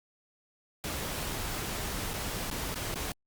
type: noise with dropouts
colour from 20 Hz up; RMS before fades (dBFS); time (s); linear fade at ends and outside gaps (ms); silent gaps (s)
pink; -35; 0.84-3.12; 1; 2.134-2.138 / 2.501-2.512 / 2.744-2.757 / 2.943-2.957
effects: Opus 48 kbps